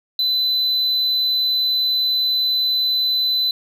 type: tone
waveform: triangle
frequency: 4015 Hz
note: B7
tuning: 28 cents sharp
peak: -15 dBFS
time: 0.19-3.51 s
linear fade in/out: 2 ms
effects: 9-bit